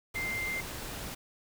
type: tone in noise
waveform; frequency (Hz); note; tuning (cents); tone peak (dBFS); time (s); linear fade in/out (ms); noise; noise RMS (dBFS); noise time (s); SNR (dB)
sine; 2093; C7; 0; -32; 0.15-0.61; 10; pink; -40; 0.14-1.15; +5
effects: none